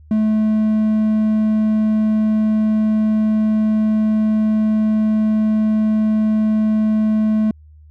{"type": "tone", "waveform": "triangle", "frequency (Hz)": 216.2, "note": "A3", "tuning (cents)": -30, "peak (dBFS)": -11, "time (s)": [0.11, 7.51], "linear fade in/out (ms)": 2, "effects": ["added 76 Hz sine -41 dBFS peak until 7.9 s"]}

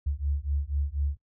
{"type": "beating tone pair", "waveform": "sine", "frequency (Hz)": [69.4, 73.5], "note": ["C#2", "D2"], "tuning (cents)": [3, 2], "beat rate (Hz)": 4.1, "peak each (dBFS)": -29, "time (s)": [0.06, 1.17], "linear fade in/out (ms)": 10, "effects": ["noise-tail reverb RT60 0.1 s tail -24 dB re dry"]}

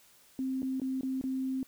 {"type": "tone with dropouts", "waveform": "sine", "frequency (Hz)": 262.6, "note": "C4", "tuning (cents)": 6, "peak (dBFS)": -30, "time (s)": [0.39, 1.63], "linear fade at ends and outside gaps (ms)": 1, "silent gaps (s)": [[0.62, 0.629], [0.799, 0.817], [1.01, 1.032], [1.213, 1.239]], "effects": ["white hiss -61 dBFS RMS until 1.67 s"]}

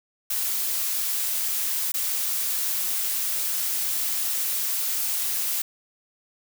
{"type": "noise with dropouts", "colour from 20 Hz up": "blue", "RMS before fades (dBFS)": -26, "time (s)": [0.3, 5.62], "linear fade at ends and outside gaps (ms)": 5, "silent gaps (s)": [1.92, 1.94], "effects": []}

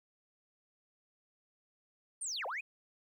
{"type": "linear two-way sweep", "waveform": "sine", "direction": "down then up", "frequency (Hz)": [9310, 466.2, 2627], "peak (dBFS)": -35, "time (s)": [2.21, 2.61], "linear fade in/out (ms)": 10, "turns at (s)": 2.46, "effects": ["tanh soft clip ceiling -32 dBFS", "12-bit"]}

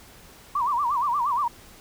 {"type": "tone with vibrato", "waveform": "sine", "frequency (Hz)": 1055, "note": "C6", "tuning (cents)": 14, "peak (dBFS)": -21, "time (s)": [0.55, 1.48], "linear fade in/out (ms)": 5, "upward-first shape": "sine", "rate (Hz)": 8.5, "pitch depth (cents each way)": 210, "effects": ["pink hiss -49 dBFS RMS until 1.8 s"]}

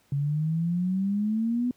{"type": "exponential sweep", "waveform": "sine", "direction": "up", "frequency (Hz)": [138.59, 250], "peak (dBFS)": -23, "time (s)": [0.12, 1.71], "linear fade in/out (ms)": 2, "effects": ["pink hiss -64 dBFS RMS until 1.76 s", "high-pass 80 Hz 12 dB/octave"]}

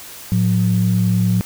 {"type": "tone pair together", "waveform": "sine", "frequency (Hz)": [110.7, 180.4], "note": ["A2", "F#3"], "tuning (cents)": [11, -44], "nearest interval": "minor sixth", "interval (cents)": 845, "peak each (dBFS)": -15, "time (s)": [0.32, 1.41], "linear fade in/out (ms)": 0, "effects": ["tanh soft clip ceiling -6 dBFS", "white hiss -36 dBFS RMS until 1.45 s"]}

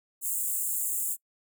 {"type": "high-pass noise", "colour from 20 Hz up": "pink", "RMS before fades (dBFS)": -30, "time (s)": [0.21, 1.17], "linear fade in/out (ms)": 50, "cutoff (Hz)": 7100, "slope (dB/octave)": 96, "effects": ["noise-tail reverb RT60 0.1 s tail -24 dB re dry"]}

